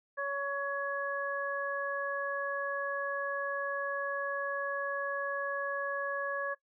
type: harmonic tone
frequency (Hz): 560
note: C#5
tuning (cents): +18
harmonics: 1 / 2 / 3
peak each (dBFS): -36 / -37 / -35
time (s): 0.17-6.55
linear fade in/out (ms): 20
effects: noise-tail reverb RT60 0.1 s tail -20 dB re dry